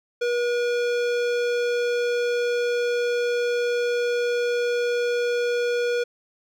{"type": "tone with hard clipping", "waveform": "sine", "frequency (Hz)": 481.6, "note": "B4", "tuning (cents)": -44, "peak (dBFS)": -23, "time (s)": [0.21, 6.04], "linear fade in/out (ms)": 10, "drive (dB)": 17, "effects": []}